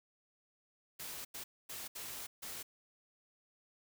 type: noise bursts at uneven times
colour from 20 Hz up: white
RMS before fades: -45 dBFS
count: 5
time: 0.99-1.25 / 1.34-1.44 / 1.69-1.88 / 1.95-2.27 / 2.42-2.63 s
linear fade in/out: 10 ms
effects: none